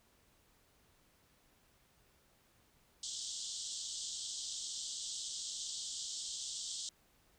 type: band-pass noise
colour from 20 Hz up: white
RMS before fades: -43 dBFS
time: 3.03-6.89 s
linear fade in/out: 2 ms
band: 3100 to 8200 Hz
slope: 96 dB/octave
effects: pink hiss -70 dBFS RMS until 7.38 s